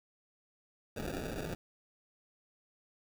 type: noise with sample-and-hold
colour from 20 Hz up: white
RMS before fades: -39 dBFS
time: 0.96-1.55 s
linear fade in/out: 5 ms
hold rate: 1050 Hz
effects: none